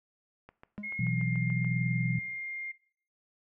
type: click train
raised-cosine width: 0.5 ms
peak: -34 dBFS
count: 9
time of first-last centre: 0.49-1.646 s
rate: 6.92 Hz
type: tone with exponential decay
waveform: triangle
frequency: 207.7 Hz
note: G#3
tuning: in tune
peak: -32 dBFS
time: 0.78-1.01 s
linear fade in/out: 0 ms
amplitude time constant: 48 ms
type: tone with pitch glide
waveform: sine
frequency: 2156 to 2117 Hz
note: C#7 to C7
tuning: -49 to +20 cents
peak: -35 dBFS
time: 0.83-2.72 s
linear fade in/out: 10 ms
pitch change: -31 cents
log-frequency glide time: 1.05-1.22 s
type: chord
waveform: sine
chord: B suspended fourth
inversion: none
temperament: just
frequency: 123.47 / 164.63 / 185.21 Hz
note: B2 / E3 / F#3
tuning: 0 / -2 / +2 cents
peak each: -30 / -32 / -34 dBFS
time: 0.99-2.19 s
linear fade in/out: 5 ms
effects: noise-tail reverb RT60 0.5 s tail -18 dB re dry